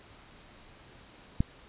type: click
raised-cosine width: 5 ms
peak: -12 dBFS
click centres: 1.405 s
effects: pink hiss -54 dBFS RMS until 1.68 s + resampled to 8000 Hz